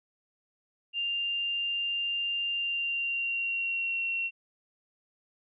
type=tone with pitch glide; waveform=sine; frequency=2794 to 2729 Hz; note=F7 to F7; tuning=0 to -41 cents; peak=-28 dBFS; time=0.93-4.31 s; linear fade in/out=50 ms; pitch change=-41 cents; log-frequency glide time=2.5-4.04 s; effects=none